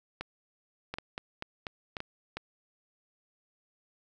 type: clicks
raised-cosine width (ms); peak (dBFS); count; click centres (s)
0.3; -20; 9; 0.21 / 0.94 / 0.985 / 1.179 / 1.424 / 1.668 / 1.968 / 2.004 / 2.37
effects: none